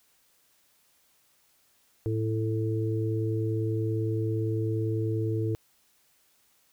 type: harmonic tone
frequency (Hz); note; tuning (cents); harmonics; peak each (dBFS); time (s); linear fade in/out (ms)
110.3; A2; +5; 1 / 3 / 4; -27 / -32 / -33; 2.06-5.55; 0
effects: white hiss -66 dBFS RMS until 6.72 s